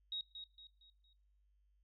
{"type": "tone with echo", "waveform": "sine", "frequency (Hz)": 3784, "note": "A#7", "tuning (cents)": 25, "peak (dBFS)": -39, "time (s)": [0.12, 0.21], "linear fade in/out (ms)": 2, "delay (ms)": 230, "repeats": 4, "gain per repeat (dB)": -8, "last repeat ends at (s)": 1.13, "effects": ["noise-tail reverb RT60 0.9 s tail -22 dB re dry", "added 50 Hz sine -70 dBFS peak until 1.83 s"]}